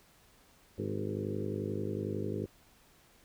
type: harmonic tone with a mistuned harmonic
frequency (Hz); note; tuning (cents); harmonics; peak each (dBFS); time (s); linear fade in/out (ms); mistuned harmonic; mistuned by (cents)
51.2; G#1; -24; 2 / 3 / 4 / 5 / 6 / 7 / 8 / 9 / 10; -39 / -44 / -40 / -46 / -41 / -41 / -41 / -43 / -48; 0.78-2.46; 5; 7; +49
effects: pink hiss -63 dBFS RMS until 3.24 s